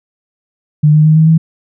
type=tone with pitch steps; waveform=sine; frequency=150.6 / 153.23 / 155.91 / 158.64 / 161.41 Hz; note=D3 / D#3 / D#3 / D#3 / E3; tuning=+44 / -26 / +4 / +34 / -36 cents; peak=-4 dBFS; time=0.83-1.38 s; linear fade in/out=10 ms; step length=110 ms; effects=none